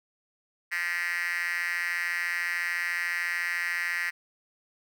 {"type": "tone with high-pass filter", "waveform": "5% pulse", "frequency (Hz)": 173.9, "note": "F3", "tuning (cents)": -7, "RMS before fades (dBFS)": -30, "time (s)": [0.71, 4.11], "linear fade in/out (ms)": 20, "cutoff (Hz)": 1900, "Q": 6.6, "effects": []}